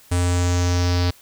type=tone with low-pass filter sweep; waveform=square; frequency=88.5 Hz; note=F2; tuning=23 cents sharp; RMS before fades=-19 dBFS; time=0.11-1.11 s; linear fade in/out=10 ms; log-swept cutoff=9000 to 4600 Hz; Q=3.8; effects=white hiss -50 dBFS RMS until 1.21 s